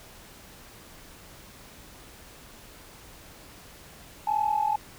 sine tone pair together, 831 / 872.6 Hz, G#5 / A5, +1 / -15 cents, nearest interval minor second, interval 84 cents, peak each -25 dBFS, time 4.27-4.76 s, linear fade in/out 5 ms, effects tanh soft clip ceiling -15 dBFS + pink hiss -49 dBFS RMS until 4.98 s

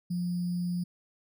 sine tone with sample-and-hold, 176.4 Hz, F3, 18 cents sharp, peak -28 dBFS, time 0.1-0.84 s, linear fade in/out 10 ms, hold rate 4900 Hz, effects none

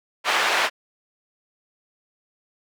white band-pass noise, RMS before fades -21 dBFS, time 0.24-0.7 s, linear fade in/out 50 ms, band 610 to 2300 Hz, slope 12 dB/octave, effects none

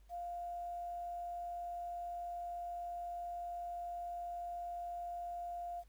sine tone with quantisation, 698.5 Hz, F5, in tune, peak -40 dBFS, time 0.09-5.84 s, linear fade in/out 50 ms, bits 11, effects added 50 Hz sine -59 dBFS peak until 5.88 s + pink hiss -75 dBFS RMS until 5.88 s

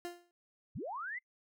30% pulse tone with exponential decay, 349.2 Hz, F4, in tune, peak -34 dBFS, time 0.05-0.31 s, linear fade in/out 0 ms, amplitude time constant 56 ms
sine linear sweep, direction up, 68.1 to 2092 Hz, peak -38 dBFS, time 0.75-1.19 s, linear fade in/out 10 ms
effects noise-tail reverb RT60 0.1 s tail -26 dB re dry

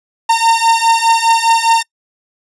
45% pulse beating tone pair, 911 / 915.9 Hz, A#5 / A#5, -40 / -31 cents, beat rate 4.9 Hz, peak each -12 dBFS, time 0.29-1.83 s, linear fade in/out 10 ms, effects noise-tail reverb RT60 0.1 s tail -25 dB re dry + resampled to 24000 Hz

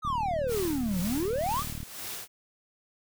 triangle exponential two-way sweep, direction down then up, 1300 to 170 to 1300 Hz, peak -25 dBFS, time 0.02-1.64 s, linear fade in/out 50 ms, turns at 1 s
click train, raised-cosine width 5 ms, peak -26 dBFS, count 69, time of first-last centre 0.05-1.83 s, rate 38.2 Hz
white noise with tremolo, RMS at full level -37 dBFS, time 0.47-2.28 s, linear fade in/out 50 ms, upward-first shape sine, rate 2 Hz, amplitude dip 70%
effects none

